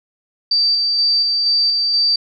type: tone with tremolo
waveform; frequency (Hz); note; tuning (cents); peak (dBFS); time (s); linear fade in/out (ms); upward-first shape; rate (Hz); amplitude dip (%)
sine; 4649; D8; -18; -12; 0.51-2.16; 5; square; 2.1; 25
effects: none